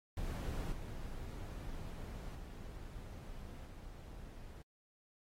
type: noise with level steps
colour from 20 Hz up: brown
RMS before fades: -39 / -45 / -48 / -50 dBFS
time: 0.17-4.62 s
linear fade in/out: 2 ms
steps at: 0.72 / 2.35 / 3.66 s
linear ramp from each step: 5 ms
effects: AAC 48 kbps